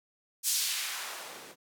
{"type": "noise with band-pass filter sweep", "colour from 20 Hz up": "blue", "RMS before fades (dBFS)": -34, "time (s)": [0.43, 1.56], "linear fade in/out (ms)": 50, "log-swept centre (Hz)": [7100, 220], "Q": 0.87, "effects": []}